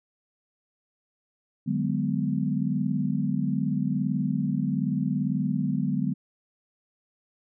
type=chord; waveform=sine; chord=G# half-diminished seventh; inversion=second; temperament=just; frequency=149.51 / 186.89 / 207.7 / 249.2 Hz; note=D3 / F#3 / G#3 / B3; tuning=+31 / +18 / 0 / +16 cents; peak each=-29 dBFS; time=1.66-6.14 s; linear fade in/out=20 ms; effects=none